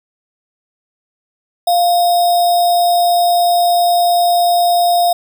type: tone with sample-and-hold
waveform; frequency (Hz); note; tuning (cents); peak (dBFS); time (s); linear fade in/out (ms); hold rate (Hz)
sine; 698.5; F5; 0; -9; 1.67-5.13; 5; 4410
effects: none